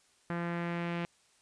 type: tone with low-pass filter sweep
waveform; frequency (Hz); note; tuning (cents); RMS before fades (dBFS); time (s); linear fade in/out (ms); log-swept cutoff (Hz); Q
sawtooth; 171.5; F3; -31; -35; 0.3-1.05; 0; 1700 to 2600; 2
effects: white hiss -67 dBFS RMS until 1.41 s + resampled to 22050 Hz